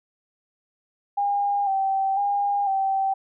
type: tone with vibrato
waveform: sine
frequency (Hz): 792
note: G5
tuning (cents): +18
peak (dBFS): -20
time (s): 1.17-3.14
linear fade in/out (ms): 10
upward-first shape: square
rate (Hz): 1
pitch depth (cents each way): 36
effects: none